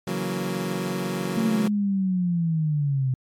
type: chord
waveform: 25% pulse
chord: F# dominant seventh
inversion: second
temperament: equal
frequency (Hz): 138.59 / 164.81 / 185 / 233.1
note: C#3 / E3 / F#3 / A#3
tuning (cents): 0 / 0 / 0 / 0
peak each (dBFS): -30 / -30 / -24 / -29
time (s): 0.07-1.68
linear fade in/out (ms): 5
type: linear sweep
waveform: sine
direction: down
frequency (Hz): 227.5 to 127.2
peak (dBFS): -20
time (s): 1.37-3.14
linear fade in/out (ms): 2
effects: MP3 64 kbps